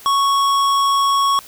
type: tone with hard clipping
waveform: sine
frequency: 1108.7 Hz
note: C#6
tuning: in tune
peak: -15 dBFS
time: 0.06-1.39 s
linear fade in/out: 0 ms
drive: 14 dB
effects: white hiss -41 dBFS RMS until 1.47 s